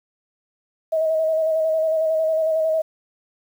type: tone with vibrato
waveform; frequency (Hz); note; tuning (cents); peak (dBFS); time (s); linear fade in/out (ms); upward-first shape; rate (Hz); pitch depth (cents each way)
sine; 637; D#5; +41; -17; 0.92-2.82; 10; square; 11; 23
effects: 8-bit